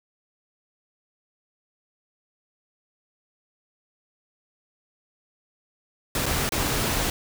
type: noise with dropouts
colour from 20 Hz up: pink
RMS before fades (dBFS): -25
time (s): 6.15-7.1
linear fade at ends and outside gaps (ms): 2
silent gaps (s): 6.258-6.263 / 6.492-6.521
effects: none